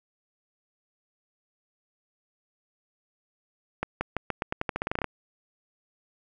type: accelerating click train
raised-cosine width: 0.5 ms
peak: -12 dBFS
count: 16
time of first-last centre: 3.83-5.043 s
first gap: 180 ms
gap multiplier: 0.87
effects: none